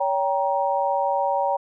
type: chord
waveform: sine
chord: G diminished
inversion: second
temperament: just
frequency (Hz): 564.5 / 784 / 940.8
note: Db5 / G5 / Bb5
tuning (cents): +31 / 0 / +16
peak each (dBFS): -24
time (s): 0-1.57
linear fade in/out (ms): 10
effects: none